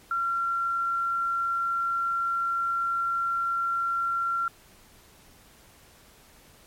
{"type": "tone", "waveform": "sine", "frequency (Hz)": 1370, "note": "F6", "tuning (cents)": -34, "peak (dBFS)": -24, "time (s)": [0.11, 4.48], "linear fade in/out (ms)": 2, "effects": ["pink hiss -55 dBFS RMS until 6.66 s", "MP3 64 kbps"]}